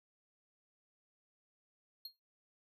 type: tone with exponential decay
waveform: square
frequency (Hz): 4251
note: C8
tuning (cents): +27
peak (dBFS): -40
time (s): 2.05-2.13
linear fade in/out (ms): 5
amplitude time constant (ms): 16
effects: noise-tail reverb RT60 0.2 s tail -18 dB re dry